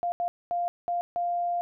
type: tone bursts at uneven times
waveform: sine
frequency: 698.5 Hz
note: F5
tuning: in tune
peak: -25 dBFS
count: 5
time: 0.03-0.12 / 0.2-0.28 / 0.51-0.68 / 0.88-1.01 / 1.16-1.61 s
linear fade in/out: 0 ms
effects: none